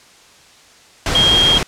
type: tone in noise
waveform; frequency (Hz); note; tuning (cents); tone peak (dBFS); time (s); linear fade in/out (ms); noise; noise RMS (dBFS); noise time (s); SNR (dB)
sine; 3234; G#7; -47; -10; 1.15-1.58; 2; pink; -18; 1.06-1.63; +5
effects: white hiss -46 dBFS RMS until 1.67 s + low-pass 7000 Hz 12 dB/octave